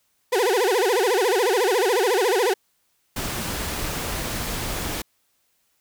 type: tone with vibrato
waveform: 35% pulse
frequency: 430.5 Hz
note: A4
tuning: 38 cents flat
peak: -16 dBFS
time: 0.32-2.54 s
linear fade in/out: 10 ms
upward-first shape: sine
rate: 14 Hz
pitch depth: 290 cents each way
type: noise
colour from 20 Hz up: pink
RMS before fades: -28 dBFS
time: 3.16-5.02 s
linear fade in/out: 5 ms
effects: white hiss -68 dBFS RMS until 5.8 s